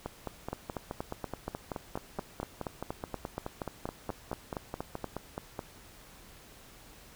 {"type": "two click trains", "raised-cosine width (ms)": 1, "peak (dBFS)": [-21, -20], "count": [27, 20], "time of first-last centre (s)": [[0.06, 5.592], [0.53, 5.043]], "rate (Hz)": [4.7, 4.21], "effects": ["pink hiss -54 dBFS RMS until 7.15 s"]}